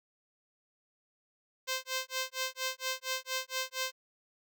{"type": "tone with tremolo", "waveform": "5% pulse", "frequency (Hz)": 520, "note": "C5", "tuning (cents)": -11, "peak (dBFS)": -19, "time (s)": [1.67, 3.92], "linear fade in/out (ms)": 20, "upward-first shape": "sine", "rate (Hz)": 4.3, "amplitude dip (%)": 100, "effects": []}